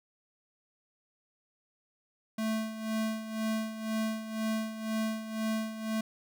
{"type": "tone with tremolo", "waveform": "square", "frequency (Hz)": 220, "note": "A3", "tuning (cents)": 0, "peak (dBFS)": -29, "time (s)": [2.38, 6.01], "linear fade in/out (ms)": 5, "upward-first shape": "sine", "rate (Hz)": 2, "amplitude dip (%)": 70, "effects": []}